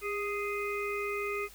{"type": "harmonic tone with a mistuned harmonic", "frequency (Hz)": 415.3, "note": "G#4", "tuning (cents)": 0, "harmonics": [1, 3, 5, 6], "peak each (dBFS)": [-34, -38, -39, -39], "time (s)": [0.01, 1.49], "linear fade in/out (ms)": 50, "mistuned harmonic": 1, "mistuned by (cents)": -35, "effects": ["added 50 Hz sine -56 dBFS peak until 1.54 s", "white hiss -54 dBFS RMS until 1.54 s"]}